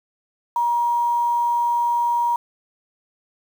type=tone with quantisation; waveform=sine; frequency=950 Hz; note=A#5; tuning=33 cents sharp; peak=-17 dBFS; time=0.56-2.36 s; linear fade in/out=2 ms; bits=7; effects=none